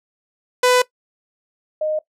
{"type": "tone pair in turn", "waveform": ["sawtooth", "sine"], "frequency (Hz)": [499.1, 617.4], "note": ["B4", "D#5"], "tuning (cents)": [18, -14], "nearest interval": "major third", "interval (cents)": 368, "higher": "second", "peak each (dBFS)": [-8, -18], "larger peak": "first", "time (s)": [[0.63, 0.82], [1.81, 1.99]], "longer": "first", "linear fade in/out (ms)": 5, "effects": ["noise-tail reverb RT60 0.1 s tail -18 dB re dry", "low-pass 11000 Hz 12 dB/octave"]}